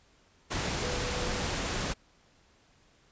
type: tone in noise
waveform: sine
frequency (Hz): 493.9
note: B4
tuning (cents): 0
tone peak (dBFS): -39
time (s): 0.81-1.48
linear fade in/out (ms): 20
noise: pink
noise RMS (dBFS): -32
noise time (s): 0.5-1.94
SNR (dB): -10
effects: pink hiss -64 dBFS RMS until 3.11 s + resampled to 16000 Hz